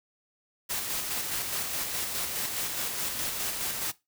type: noise with tremolo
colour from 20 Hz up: white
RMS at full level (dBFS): -31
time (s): 0.69-3.92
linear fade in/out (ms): 20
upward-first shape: square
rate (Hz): 4.8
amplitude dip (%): 30
effects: noise-tail reverb RT60 0.2 s tail -18 dB re dry